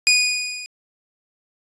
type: tone with level ramp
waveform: 20% pulse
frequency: 2469 Hz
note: D#7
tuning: 14 cents flat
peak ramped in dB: -6 to -27 dBFS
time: 0.07-0.66 s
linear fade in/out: 0 ms
effects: resampled to 22050 Hz